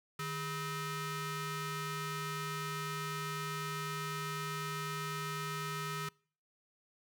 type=ring-modulated tone; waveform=sawtooth; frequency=564 Hz; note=C#5; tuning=30 cents sharp; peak=-30 dBFS; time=0.19-6.09 s; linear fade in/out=5 ms; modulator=718 Hz; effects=noise-tail reverb RT60 0.5 s tail -26 dB re dry